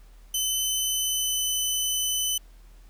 15% pulse tone with pitch glide, 3038 to 3017 Hz, F#7 to F#7, +45 to +33 cents, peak -17 dBFS, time 0.34-2.38 s, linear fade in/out 5 ms, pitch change -12 cents, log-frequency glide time 0.72-1.41 s, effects added 40 Hz sine -47 dBFS peak until 2.89 s + pink hiss -61 dBFS RMS until 2.89 s

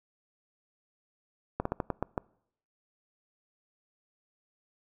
slowing click train, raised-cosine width 1 ms, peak -15 dBFS, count 7, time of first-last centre 1.6-2.178 s, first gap 54 ms, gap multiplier 1.23, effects noise-tail reverb RT60 0.7 s tail -25 dB re dry

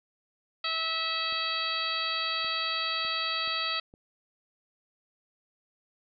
harmonic tone, 650 Hz, E5, 24 cents flat, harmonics 1 / 2 / 3 / 4 / 5 / 6 / 7, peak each -43 / -34 / -38 / -36 / -36 / -34 / -35 dBFS, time 0.64-3.8 s, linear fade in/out 5 ms
clicks, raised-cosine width 2 ms, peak -38 dBFS, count 5, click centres 1.325 / 2.446 / 3.05 / 3.476 / 3.939 s
effects none

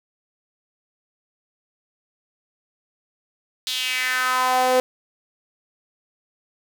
sawtooth tone with high-pass filter sweep, 255.1 Hz, C4, 44 cents flat, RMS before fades -21 dBFS, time 3.67-4.8 s, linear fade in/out 0 ms, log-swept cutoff 3800 to 510 Hz, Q 3.5, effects none

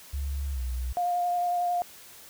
sine tone with pitch glide, 69.6 to 62.37 Hz, C#2 to B1, +8 to +18 cents, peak -28 dBFS, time 0.13-0.93 s, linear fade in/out 10 ms, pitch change -190 cents, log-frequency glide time 0.53-0.59 s
sine tone with vibrato, 707 Hz, F5, 21 cents sharp, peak -24 dBFS, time 0.97-1.82 s, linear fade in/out 0 ms, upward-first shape triangle, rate 11 Hz, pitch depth 16 cents each way
effects white hiss -49 dBFS RMS until 2.29 s

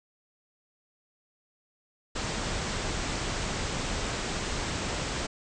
pink low-pass noise, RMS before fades -32 dBFS, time 2.15-5.27 s, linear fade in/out 10 ms, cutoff 8300 Hz, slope 96 dB/octave, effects none

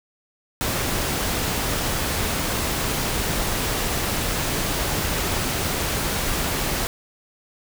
pink noise, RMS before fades -24 dBFS, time 0.61-6.87 s, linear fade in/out 0 ms, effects none

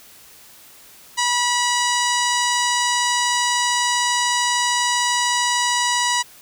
harmonic tone, 973 Hz, B5, 26 cents flat, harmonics 1 / 2 / 3 / 4 / 5 / 6 / 7 / 8 / 9, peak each -21 / -24 / -26 / -27 / -28 / -29 / -29 / -30 / -31 dBFS, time 1.17-6.23 s, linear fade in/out 20 ms, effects white hiss -46 dBFS RMS until 6.41 s

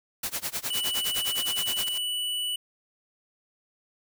white noise with tremolo, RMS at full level -29 dBFS, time 0.23-1.89 s, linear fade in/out 5 ms, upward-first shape sine, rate 9.7 Hz, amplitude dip 95%
square tone, 2960 Hz, F#7, in tune, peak -28 dBFS, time 0.7-2.56 s, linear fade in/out 5 ms
white noise with exponential growth, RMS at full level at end -35 dBFS, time 1.76-1.98 s, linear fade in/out 5 ms, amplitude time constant 47 ms
effects none

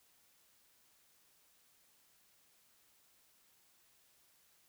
silence, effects white hiss -70 dBFS RMS until 4.68 s

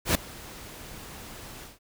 pink noise with ADSR envelope, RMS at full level -21 dBFS, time 0.05-1.79 s, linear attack 100 ms, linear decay 5 ms, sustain -22 dB, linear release 160 ms, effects none

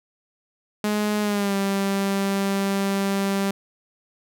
sawtooth tone with pitch glide, 209.7 to 196.79 Hz, G#3 to G3, +17 to +7 cents, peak -17 dBFS, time 0.84-3.51 s, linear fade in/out 2 ms, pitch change -110 cents, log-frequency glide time 1.21-1.55 s, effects none

